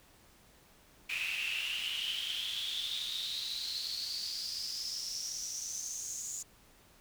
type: noise with high-pass filter sweep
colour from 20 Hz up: brown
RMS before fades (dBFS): -38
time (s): 1.09-6.43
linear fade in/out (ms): 10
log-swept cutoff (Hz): 2500 to 7000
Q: 10
effects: pink hiss -62 dBFS RMS until 7 s

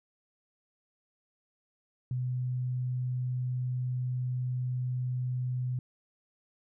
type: tone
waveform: sine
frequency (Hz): 125.9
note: B2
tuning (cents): +34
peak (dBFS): -29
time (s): 2.11-5.79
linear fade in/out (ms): 2
effects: none

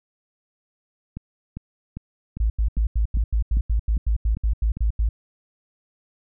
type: click train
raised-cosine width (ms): 5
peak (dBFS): -19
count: 10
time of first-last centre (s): 1.17-4.77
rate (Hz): 2.5
type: tone bursts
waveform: sine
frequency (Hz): 54.4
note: A1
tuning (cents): -19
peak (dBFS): -17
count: 15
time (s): 2.4-5.09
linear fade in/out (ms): 5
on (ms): 100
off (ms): 85
effects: none

